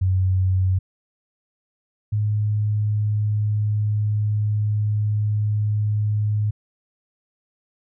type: tone pair in turn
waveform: sine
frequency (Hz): 93.6 / 105.49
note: F#2 / G#2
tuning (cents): +20 / +28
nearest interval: major second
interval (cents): 208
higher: second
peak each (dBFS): -16 / -18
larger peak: first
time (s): 0.01-0.79 / 2.12-6.51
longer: second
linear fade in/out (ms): 10
effects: none